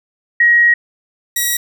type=tone pair in turn; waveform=sine / 5% pulse; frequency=1894 / 1917.1 Hz; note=A#6 / A#6; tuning=+27 / +48 cents; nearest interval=unison; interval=21 cents; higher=second; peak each=-7 / -4 dBFS; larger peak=second; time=0.4-0.74 / 1.36-1.57 s; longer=first; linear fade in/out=5 ms; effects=none